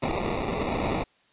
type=noise with sample-and-hold; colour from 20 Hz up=violet; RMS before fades=-28 dBFS; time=0.02-1.04 s; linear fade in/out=10 ms; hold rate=1575 Hz; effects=white hiss -63 dBFS RMS until 1.32 s + resampled to 8000 Hz